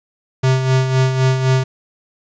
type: tone with tremolo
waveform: square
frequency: 130.81 Hz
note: C3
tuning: in tune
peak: -11 dBFS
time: 0.43-1.64 s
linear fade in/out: 10 ms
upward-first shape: sine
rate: 3.9 Hz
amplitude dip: 55%
effects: resampled to 16000 Hz + 8-bit